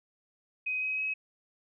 sine tone with pitch steps, 2516 / 2535 / 2554 Hz, D#7 / D#7 / D#7, +19 / +32 / +45 cents, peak -29 dBFS, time 0.66-1.14 s, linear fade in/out 10 ms, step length 160 ms, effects none

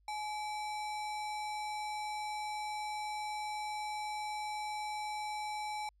sine tone with sample-and-hold, 846 Hz, G#5, 32 cents sharp, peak -36 dBFS, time 0.08-5.89 s, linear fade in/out 2 ms, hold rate 3150 Hz, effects added 50 Hz sine -66 dBFS peak until 6 s + low-pass 9000 Hz 12 dB/octave

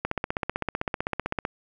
click train, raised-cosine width 0.5 ms, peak -11 dBFS, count 23, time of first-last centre 0.05-1.451 s, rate 15.7 Hz, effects none

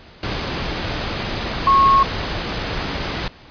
sine tone in noise, 1093 Hz, C#6, 25 cents flat, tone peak -10 dBFS, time 1.67-2.03 s, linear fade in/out 2 ms, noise pink, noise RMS -24 dBFS, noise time 0.23-3.28 s, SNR +11 dB, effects pink hiss -44 dBFS RMS until 3.5 s + resampled to 11025 Hz

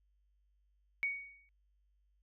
sine tone with exponential decay, 2238 Hz, C#7, 16 cents sharp, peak -29 dBFS, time 1.03-1.49 s, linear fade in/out 0 ms, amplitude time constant 99 ms, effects added 50 Hz sine -70 dBFS peak until 2.22 s

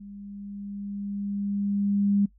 sine tone with level ramp, 201.4 Hz, G3, 47 cents sharp, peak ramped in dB -40 to -18 dBFS, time 0-2.26 s, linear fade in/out 10 ms, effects noise-tail reverb RT60 0.1 s tail -20 dB re dry + added 50 Hz sine -55 dBFS peak until 2.38 s

